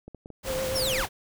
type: clicks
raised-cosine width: 2 ms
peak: -28 dBFS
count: 6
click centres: 0.08 / 0.147 / 0.259 / 0.303 / 0.468 / 0.647 s
type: noise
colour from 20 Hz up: pink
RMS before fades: -33 dBFS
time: 0.43-1.09 s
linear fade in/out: 50 ms
type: tone with vibrato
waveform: sine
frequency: 523.3 Hz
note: C5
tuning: in tune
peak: -28 dBFS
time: 0.45-1.05 s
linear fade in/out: 50 ms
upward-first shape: sine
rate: 7.6 Hz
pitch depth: 29 cents each way
type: linear sweep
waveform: sawtooth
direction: down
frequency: 5710 to 622.3 Hz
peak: -24 dBFS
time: 0.75-1.06 s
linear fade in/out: 10 ms
effects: none